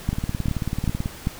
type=two click trains; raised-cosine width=5 ms; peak=-12 / -9 dBFS; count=18 / 4; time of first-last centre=0.13-1.059 / 0.09-1.271 s; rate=18.3 / 2.54 Hz; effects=pink hiss -40 dBFS RMS until 1.39 s